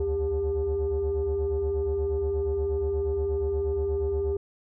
sine tone cluster, 69.3 / 77.7 / 399 Hz, C#2 / D#2 / G4, 0 / -2 / +31 cents, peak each -32 / -29 / -24 dBFS, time 0-4.37 s, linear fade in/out 5 ms, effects tanh soft clip ceiling -20 dBFS

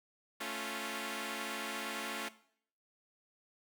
5% pulse chord, A augmented, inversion none, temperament equal, 220 / 277.2 / 349.2 Hz, A3 / C#4 / E#4, 0 / 0 / 0 cents, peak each -31 dBFS, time 0.4-2.29 s, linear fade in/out 10 ms, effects noise-tail reverb RT60 0.6 s tail -17 dB re dry

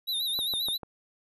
square tone with vibrato, 3800 Hz, A#7, 33 cents sharp, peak -28 dBFS, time 0.07-0.78 s, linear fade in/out 20 ms, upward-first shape sine, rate 7.5 Hz, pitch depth 92 cents each way
click train, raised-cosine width 1 ms, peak -25 dBFS, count 4, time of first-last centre 0.39-0.832 s, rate 6.78 Hz
effects none

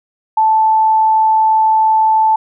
sine tone, 877 Hz, A5, 6 cents flat, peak -8 dBFS, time 0.37-2.36 s, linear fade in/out 5 ms, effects none

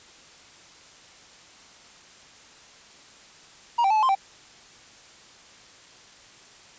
triangle tone with pitch steps, 946 / 780 / 869 / 861 / 1047 / 779 Hz, A#5 / G5 / A5 / A5 / C6 / G5, +25 / -9 / -22 / -38 / +1 / -11 cents, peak -16 dBFS, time 3.78-4.152 s, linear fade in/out 10 ms, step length 62 ms, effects white hiss -50 dBFS RMS until 6.78 s + resampled to 16000 Hz

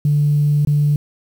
sine tone with dropouts, 146.83 Hz, D3, in tune, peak -11 dBFS, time 0.05-0.96 s, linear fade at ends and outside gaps 2 ms, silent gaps 0.65-0.672 s, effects tanh soft clip ceiling -7 dBFS + 7-bit

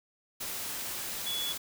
sine tone in noise, 3400 Hz, G#7, 40 cents sharp, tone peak -32 dBFS, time 1.26-1.53 s, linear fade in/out 10 ms, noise white, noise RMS -37 dBFS, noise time 0.4-1.58 s, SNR +2 dB, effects none

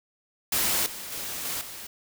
white noise with level steps, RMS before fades -25 / -38 / -34 / -31 / -40 dBFS, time 0.52-1.87 s, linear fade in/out 5 ms, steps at 0.86 / 1.12 / 1.45 / 1.61 s, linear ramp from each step 2 ms, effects none

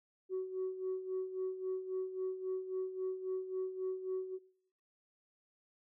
sine tone with tremolo, 374.4 Hz, F#4, 20 cents sharp, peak -32 dBFS, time 0.29-4.39 s, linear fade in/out 50 ms, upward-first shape sine, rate 3.7 Hz, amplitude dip 75%, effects noise-tail reverb RT60 0.8 s tail -23 dB re dry + tanh soft clip ceiling -31 dBFS

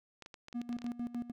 clicks, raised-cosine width 0.2 ms, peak -31 dBFS, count 10, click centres 0.223 / 0.261 / 0.342 / 0.484 / 0.528 / 0.616 / 0.728 / 0.787 / 0.819 / 0.865 s
triangle tone with tremolo, 239.7 Hz, A#3, 48 cents sharp, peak -32 dBFS, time 0.54-1.32 s, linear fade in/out 20 ms, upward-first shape square, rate 6.6 Hz, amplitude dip 80%
effects none

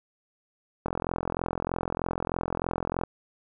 click train, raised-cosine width 1 ms, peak -14 dBFS, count 95, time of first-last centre 0.86-3.036 s, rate 43.2 Hz, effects none

